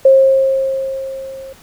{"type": "tone with level ramp", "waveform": "sine", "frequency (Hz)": 535, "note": "C5", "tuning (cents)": 38, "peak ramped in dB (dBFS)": [-3, -29], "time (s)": [0.05, 1.53], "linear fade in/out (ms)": 5, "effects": ["pink hiss -44 dBFS RMS until 1.62 s"]}